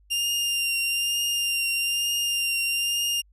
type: tone with vibrato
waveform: sawtooth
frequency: 2794 Hz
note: F7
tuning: in tune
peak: -20 dBFS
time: 0.1-3.22 s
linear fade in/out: 20 ms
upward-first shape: triangle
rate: 1.1 Hz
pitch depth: 22 cents each way
effects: added 50 Hz sine -55 dBFS peak until 3.32 s + resampled to 32000 Hz